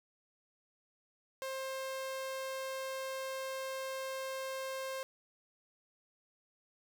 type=tone; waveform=sawtooth; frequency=530 Hz; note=C5; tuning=22 cents sharp; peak=-34 dBFS; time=1.42-5.03 s; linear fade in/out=0 ms; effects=11-bit